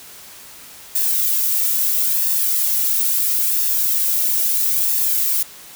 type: noise with flanger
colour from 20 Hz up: violet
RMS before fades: -18 dBFS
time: 0.95-5.43 s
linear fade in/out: 5 ms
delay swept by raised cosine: 1.1 to 2.2 ms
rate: 0.75 Hz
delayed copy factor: +0.6
effects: white hiss -40 dBFS RMS until 5.75 s